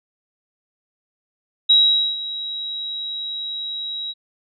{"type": "tone with ADSR envelope", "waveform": "sine", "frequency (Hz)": 3850, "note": "B7", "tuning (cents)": -45, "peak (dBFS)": -9, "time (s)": [1.69, 4.14], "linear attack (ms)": 12, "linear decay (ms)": 460, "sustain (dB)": -16, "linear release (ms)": 37, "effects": []}